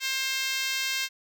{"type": "tone with high-pass filter", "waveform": "5% pulse", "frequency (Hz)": 530, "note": "C5", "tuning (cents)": 22, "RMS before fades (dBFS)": -29, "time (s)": [0, 1.09], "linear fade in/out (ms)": 50, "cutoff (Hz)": 1900, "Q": 1.5, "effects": []}